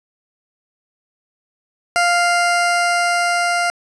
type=tone with level ramp; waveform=20% pulse; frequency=698.5 Hz; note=F5; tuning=in tune; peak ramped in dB=-8 to -11 dBFS; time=1.96-3.7 s; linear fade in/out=0 ms; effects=resampled to 24000 Hz + 8-bit

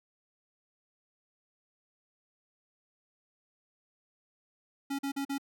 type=tone bursts; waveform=square; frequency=277.3 Hz; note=C#4; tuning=1 cent sharp; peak=-32 dBFS; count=4; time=4.9-5.382 s; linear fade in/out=10 ms; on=89 ms; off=42 ms; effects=none

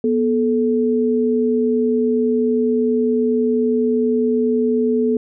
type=tone pair together; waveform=sine; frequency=243.5 / 433.9 Hz; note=B3 / A4; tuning=-24 / -24 cents; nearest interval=minor seventh; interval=1000 cents; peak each=-17 dBFS; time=0.04-5.17 s; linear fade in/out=2 ms; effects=none

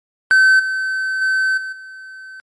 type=tone with level steps; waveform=triangle; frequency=1535 Hz; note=G6; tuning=37 cents flat; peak=-6 / -16 / -12 / -22 / -31 dBFS; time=0.31-2.4 s; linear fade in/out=0 ms; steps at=0.59 / 1.21 / 1.57 / 1.72 s; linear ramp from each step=10 ms; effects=MP3 48 kbps

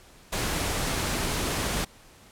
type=noise; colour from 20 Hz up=pink; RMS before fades=-28 dBFS; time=0.32-1.85 s; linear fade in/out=10 ms; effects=pink hiss -53 dBFS RMS until 2.31 s + low-pass 12000 Hz 12 dB/octave

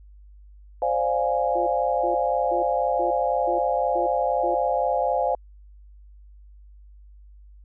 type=chord; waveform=sine; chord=D half-diminished seventh; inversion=third; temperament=equal; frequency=523.3 / 587.3 / 698.5 / 830.6 Hz; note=C5 / D5 / F5 / Ab5; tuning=0 / 0 / 0 / 0 cents; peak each=-25 / -27 / -25 / -26 dBFS; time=0.82-5.35 s; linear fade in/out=2 ms
type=tone bursts; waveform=sine; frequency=349.8 Hz; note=F4; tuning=3 cents sharp; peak=-28 dBFS; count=7; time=1.55-4.55 s; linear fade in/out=10 ms; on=120 ms; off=360 ms
effects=added 50 Hz sine -45 dBFS peak until 7.64 s

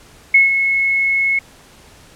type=tone with ADSR envelope; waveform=sine; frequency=2184 Hz; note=C#7; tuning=26 cents flat; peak=-5 dBFS; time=0.34-1.39 s; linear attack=6 ms; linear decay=150 ms; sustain=-8 dB; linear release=4 ms; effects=pink hiss -45 dBFS RMS until 2.15 s + low-pass 11000 Hz 12 dB/octave

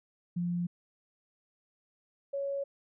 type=tone pair in turn; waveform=sine; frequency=174.61 / 556.8 Hz; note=F3 / C#5; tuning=0 / +8 cents; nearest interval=octave + minor sixth; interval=2008 cents; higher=second; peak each=-29 / -31 dBFS; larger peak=first; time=0.36-0.67 / 2.33-2.64 s; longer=neither; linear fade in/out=10 ms; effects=none

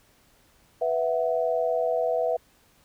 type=chord; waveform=sine; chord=B suspended fourth; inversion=none; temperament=equal; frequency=493.9 / 659.3 / 740 Hz; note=B4 / E5 / F#5; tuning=0 / 0 / 0 cents; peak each=-26 / -25 / -31 dBFS; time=0.81-2.37 s; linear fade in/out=10 ms; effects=pink hiss -61 dBFS RMS until 2.84 s

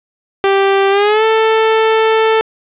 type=tone with pitch glide; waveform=sawtooth; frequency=392 to 442.6 Hz; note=G4 to A4; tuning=0 to +10 cents; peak=-5 dBFS; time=0.44-2.41 s; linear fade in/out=0 ms; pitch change=+210 cents; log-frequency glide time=0.9-1.24 s; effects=resampled to 8000 Hz + 7-bit

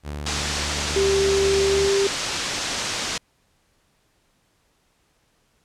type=tone; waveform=sawtooth; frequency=73.42 Hz; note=D2; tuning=in tune; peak=-25 dBFS; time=0.03-1.91 s; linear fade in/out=50 ms
type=low-pass noise; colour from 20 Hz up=white; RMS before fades=-27 dBFS; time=0.26-3.18 s; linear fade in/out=5 ms; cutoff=6900 Hz; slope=24 dB/octave
type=tone with pitch glide; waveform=sine; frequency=392 to 395.2 Hz; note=G4 to G4; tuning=0 to +14 cents; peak=-17 dBFS; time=0.96-2.07 s; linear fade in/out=2 ms; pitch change=+14 cents; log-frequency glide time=1.63-1.9 s
effects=pink hiss -65 dBFS RMS until 5.64 s + low-pass 11000 Hz 12 dB/octave

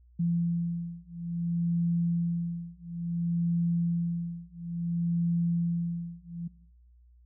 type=beating tone pair; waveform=sine; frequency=170 / 170.58 Hz; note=F3 / F3; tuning=-46 / -40 cents; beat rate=0.58 Hz; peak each=-30 dBFS; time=0.19-6.48 s; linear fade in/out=10 ms; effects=noise-tail reverb RT60 0.8 s tail -20 dB re dry + added 60 Hz sine -55 dBFS peak until 7.25 s

